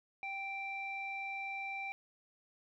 square tone with low-pass filter, 784 Hz, G5, in tune, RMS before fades -41 dBFS, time 0.23-1.92 s, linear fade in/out 0 ms, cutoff 2500 Hz, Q 5.6, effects none

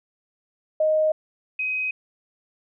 sine tone pair in turn, 622.3 / 2521 Hz, D#5 / D#7, 0 / +22 cents, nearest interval 2 octaves, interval 2422 cents, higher second, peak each -17 / -23 dBFS, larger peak first, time 0.8-1.12 / 1.59-1.91 s, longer neither, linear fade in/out 5 ms, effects none

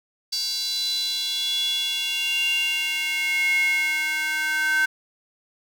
square tone with high-pass filter sweep, 309.1 Hz, D#4, 11 cents flat, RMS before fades -24 dBFS, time 0.32-4.86 s, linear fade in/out 10 ms, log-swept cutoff 4600 to 1600 Hz, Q 8.5, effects none

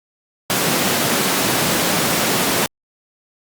pink high-pass noise, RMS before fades -18 dBFS, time 0.5-2.66 s, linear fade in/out 0 ms, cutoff 140 Hz, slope 24 dB/octave, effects Opus 48 kbps

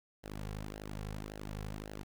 sawtooth tone with flanger, 51.91 Hz, G#1, in tune, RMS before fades -43 dBFS, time 0.23-2.04 s, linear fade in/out 20 ms, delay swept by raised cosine 0.83 to 3.33 ms, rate 1.8 Hz, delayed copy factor -0.8, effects 11-bit

